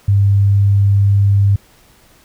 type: tone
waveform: sine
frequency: 99.9 Hz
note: G2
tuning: 33 cents sharp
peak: -8 dBFS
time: 0.08-1.56 s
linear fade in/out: 5 ms
effects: pink hiss -49 dBFS RMS until 2.24 s